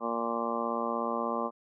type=harmonic tone; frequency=116.54 Hz; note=A#2; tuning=in tune; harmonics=2 / 3 / 4 / 5 / 6 / 7 / 8 / 9 / 10; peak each=-36 / -40 / -37 / -36 / -41 / -39 / -44 / -35 / -37 dBFS; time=0-1.51 s; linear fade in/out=50 ms; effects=none